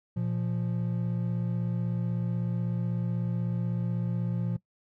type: tone pair together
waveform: triangle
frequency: 118.44 / 174.61 Hz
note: A#2 / F3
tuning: +28 / 0 cents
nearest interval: perfect fifth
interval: 672 cents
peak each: -28 / -28 dBFS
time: 0.16-4.57 s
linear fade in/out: 10 ms
effects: noise-tail reverb RT60 0.1 s tail -19 dB re dry